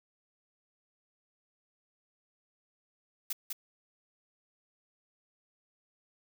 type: noise with echo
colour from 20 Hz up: blue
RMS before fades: -34 dBFS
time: 3.3-3.33 s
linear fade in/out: 5 ms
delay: 200 ms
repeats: 1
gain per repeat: -3 dB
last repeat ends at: 3.53 s
effects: none